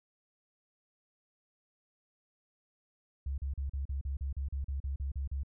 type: tone bursts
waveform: sine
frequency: 68.6 Hz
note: C#2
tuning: 17 cents flat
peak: -32 dBFS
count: 14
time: 3.26-5.434 s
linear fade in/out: 5 ms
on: 120 ms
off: 38 ms
effects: none